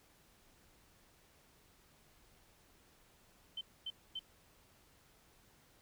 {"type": "tone bursts", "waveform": "sine", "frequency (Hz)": 3085, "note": "G7", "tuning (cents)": -28, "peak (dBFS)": -39, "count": 3, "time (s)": [3.57, 4.193], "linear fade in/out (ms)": 5, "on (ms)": 41, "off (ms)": 250, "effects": ["pink hiss -67 dBFS RMS until 5.81 s"]}